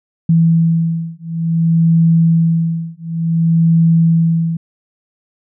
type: beating tone pair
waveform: sine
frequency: 164.81 / 165.37 Hz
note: E3 / E3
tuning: 0 / +6 cents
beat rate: 0.56 Hz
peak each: -13 dBFS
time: 0.29-4.57 s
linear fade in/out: 5 ms
effects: none